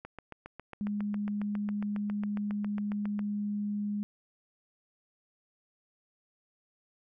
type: click train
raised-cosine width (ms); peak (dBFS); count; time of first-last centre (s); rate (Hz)
0.5; -27; 24; 0.05-3.192; 7.32
type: tone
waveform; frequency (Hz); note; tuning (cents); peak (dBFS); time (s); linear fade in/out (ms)
sine; 206.3; G#3; -11; -30; 0.81-4.03; 0
effects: none